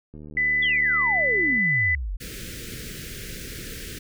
click train, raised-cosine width 3 ms, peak -29 dBFS, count 110, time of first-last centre 0.14-1.58 s, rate 75.7 Hz
sine tone, 1999 Hz, B6, 20 cents sharp, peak -19 dBFS, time 0.37-1.95 s, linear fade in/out 2 ms
sine exponential sweep, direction down, 3500 to 39.92 Hz, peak -26 dBFS, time 0.62-2.17 s, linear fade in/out 10 ms
pink band-stop noise, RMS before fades -36 dBFS, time 2.2-3.99 s, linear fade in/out 10 ms, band 500 to 1500 Hz, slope 48 dB/octave
effects none

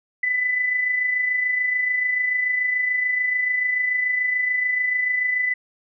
sine tone with amplitude modulation, 1998 Hz, B6, 20 cents sharp, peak -17 dBFS, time 0.23-5.54 s, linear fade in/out 5 ms, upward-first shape sine, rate 26.9 Hz, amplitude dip 45%, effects none

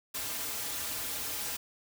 white noise with comb filter, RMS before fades -36 dBFS, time 0.14-1.57 s, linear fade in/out 10 ms, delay 5.4 ms, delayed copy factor -0.95, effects none

